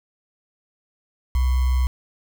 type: tone with sample-and-hold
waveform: sine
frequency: 63.6 Hz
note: C2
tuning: 48 cents flat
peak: -16 dBFS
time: 1.35-1.87 s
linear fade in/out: 0 ms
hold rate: 1050 Hz
effects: none